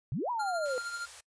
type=exponential two-way sweep; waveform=sine; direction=up then down; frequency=110.6 to 1000 to 489.5 Hz; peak=-30 dBFS; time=0.12-0.78 s; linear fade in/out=0 ms; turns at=0.3 s
type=tone with tremolo; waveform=square; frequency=1396 Hz; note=F6; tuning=1 cent flat; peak=-34 dBFS; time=0.39-1.06 s; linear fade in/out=10 ms; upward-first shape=triangle; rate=13 Hz; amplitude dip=60%
type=band-stop noise; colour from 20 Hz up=white; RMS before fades=-48 dBFS; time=0.65-1.21 s; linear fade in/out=10 ms; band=100 to 460 Hz; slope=48 dB/octave
effects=noise-tail reverb RT60 0.1 s tail -23 dB re dry + resampled to 22050 Hz